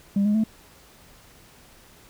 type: tone with pitch steps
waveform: sine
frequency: 199.9 / 208.4 / 219.2 Hz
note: G3 / G#3 / A3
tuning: +34 / +6 / -6 cents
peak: -16 dBFS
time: 0.16-0.439 s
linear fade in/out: 5 ms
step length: 93 ms
effects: tanh soft clip ceiling -16 dBFS + pink hiss -52 dBFS RMS until 2.09 s